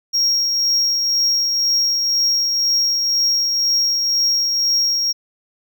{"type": "tone with tremolo", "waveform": "triangle", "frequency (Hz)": 5588, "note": "F8", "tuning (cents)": 0, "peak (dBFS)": -12, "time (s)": [0.13, 5.13], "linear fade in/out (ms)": 20, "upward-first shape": "triangle", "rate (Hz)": 2, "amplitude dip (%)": 35, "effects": []}